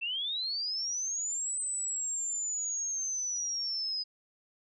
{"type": "linear two-way sweep", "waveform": "sine", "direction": "up then down", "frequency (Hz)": [2637, 8140, 4976], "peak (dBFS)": -31, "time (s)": [0.01, 4.04], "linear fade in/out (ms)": 20, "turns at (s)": 1.6, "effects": []}